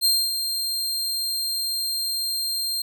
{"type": "tone with ADSR envelope", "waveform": "sawtooth", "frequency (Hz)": 4186, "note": "C8", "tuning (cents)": 0, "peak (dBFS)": -13, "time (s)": [0.01, 2.82], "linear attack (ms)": 40, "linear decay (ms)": 250, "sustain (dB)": -8, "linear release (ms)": 4, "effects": []}